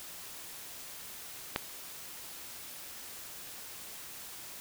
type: click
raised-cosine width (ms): 0.3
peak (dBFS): -13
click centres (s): 1.561
effects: white hiss -46 dBFS RMS until 4.6 s